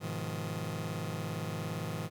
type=chord; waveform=sawtooth; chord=F half-diminished seventh; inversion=first; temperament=just; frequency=104.77 / 125.72 / 157.15 / 174.61 Hz; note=Ab2 / Cb3 / Eb3 / F3; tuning=+16 / +31 / +18 / 0 cents; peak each=-36 / -39 / -34 / -38 dBFS; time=0-2.1 s; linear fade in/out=50 ms; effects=none